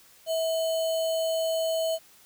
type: tone with sample-and-hold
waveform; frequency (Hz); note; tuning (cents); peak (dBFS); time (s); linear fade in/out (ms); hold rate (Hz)
sine; 650; E5; -24; -24; 0.26-1.99; 50; 3675
effects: white hiss -56 dBFS RMS until 2.25 s